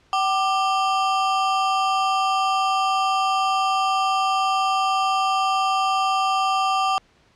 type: ring-modulated tone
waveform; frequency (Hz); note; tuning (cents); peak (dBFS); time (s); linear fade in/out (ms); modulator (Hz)
square; 976; B5; -21; -16; 0.13-6.98; 0; 211
effects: pink hiss -58 dBFS RMS until 7.35 s + low-pass 5000 Hz 12 dB/octave